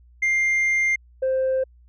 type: tone pair in turn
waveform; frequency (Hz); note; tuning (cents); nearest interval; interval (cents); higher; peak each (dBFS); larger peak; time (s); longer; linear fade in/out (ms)
sine; 2100 / 523.8; C7 / C5; +6 / +2; 2 octaves; 2404; first; -15 / -17; first; 0.22-0.96 / 1.22-1.64; first; 10
effects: tanh soft clip ceiling -17 dBFS + added 60 Hz sine -49 dBFS peak until 1.88 s